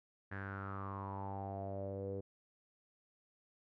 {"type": "tone with low-pass filter sweep", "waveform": "sawtooth", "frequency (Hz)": 98, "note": "G2", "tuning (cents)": 0, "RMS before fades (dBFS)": -43, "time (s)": [0.31, 2.21], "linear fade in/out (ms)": 10, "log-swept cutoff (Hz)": [1700, 450], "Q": 7.6, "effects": []}